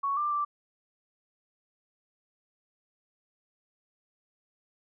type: tone with pitch steps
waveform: sine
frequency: 1113 / 1186 / 1173 Hz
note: C#6 / D6 / D6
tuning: +7 / +17 / -2 cents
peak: -26 dBFS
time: 0.03-0.45 s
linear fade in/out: 10 ms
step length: 140 ms
effects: none